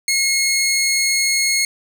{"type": "tone", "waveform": "15% pulse", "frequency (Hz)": 2166, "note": "C#7", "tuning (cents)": -41, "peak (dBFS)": -9, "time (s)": [0.08, 1.65], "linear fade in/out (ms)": 2, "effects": []}